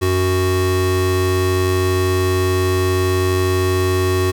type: tone pair together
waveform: square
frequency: 92.5 / 370.3 Hz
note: F#2 / F#4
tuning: 0 / +1 cents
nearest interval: 2 octaves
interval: 2401 cents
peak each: -18 dBFS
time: 0.01-4.32 s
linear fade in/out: 20 ms
effects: none